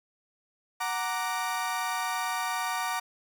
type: chord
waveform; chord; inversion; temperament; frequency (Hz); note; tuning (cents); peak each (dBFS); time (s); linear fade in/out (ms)
30% pulse; Gb augmented; none; equal; 740 / 932.3 / 1174.7; Gb5 / Bb5 / D6; 0 / 0 / 0; -31 / -30 / -31; 0.8-3; 10
effects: none